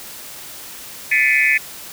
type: tone cluster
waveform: sine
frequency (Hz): 1758 / 2010 / 2145 / 2292 / 2510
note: A6 / B6 / C7 / D7 / D#7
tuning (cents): -2 / +30 / +42 / -43 / +15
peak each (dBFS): -19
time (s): 1.11-1.58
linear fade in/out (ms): 10
effects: white hiss -35 dBFS RMS until 1.92 s